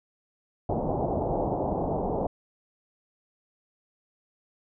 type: low-pass noise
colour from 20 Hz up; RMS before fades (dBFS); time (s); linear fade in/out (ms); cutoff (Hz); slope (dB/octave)
white; -28; 0.69-2.27; 5; 830; 48
effects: none